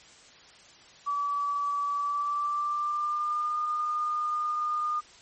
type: tone with pitch glide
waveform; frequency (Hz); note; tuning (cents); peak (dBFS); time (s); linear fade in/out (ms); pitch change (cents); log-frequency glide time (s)
sine; 1149 to 1216.6; D6 to D#6; -38 to -39; -26; 1.06-5.01; 20; +99; 1.95-3.59
effects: white hiss -53 dBFS RMS until 5.21 s + MP3 32 kbps